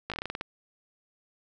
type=slowing click train; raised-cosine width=0.3 ms; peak=-17 dBFS; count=10; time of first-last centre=0.1-0.411 s; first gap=17 ms; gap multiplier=1.17; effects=none